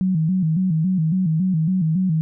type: tone with vibrato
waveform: sine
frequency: 172.2 Hz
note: F3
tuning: 24 cents flat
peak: -16 dBFS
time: 0.01-2.21 s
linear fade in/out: 0 ms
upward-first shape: square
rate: 3.6 Hz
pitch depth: 140 cents each way
effects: none